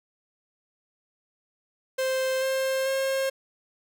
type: tone with pitch steps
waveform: 45% pulse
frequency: 523.3 / 529.7 / 536.2 Hz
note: C5 / C5 / C5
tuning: 0 / +21 / +42 cents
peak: -24 dBFS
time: 1.98-3.3 s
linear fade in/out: 10 ms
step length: 440 ms
effects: none